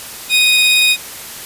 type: tone pair together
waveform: 40% pulse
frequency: 2489 / 3742 Hz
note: D#7 / A#7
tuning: 0 / +6 cents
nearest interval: perfect fifth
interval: 706 cents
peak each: -11 dBFS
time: 0.29-0.97 s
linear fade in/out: 50 ms
effects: white hiss -30 dBFS RMS until 1.45 s + resampled to 32000 Hz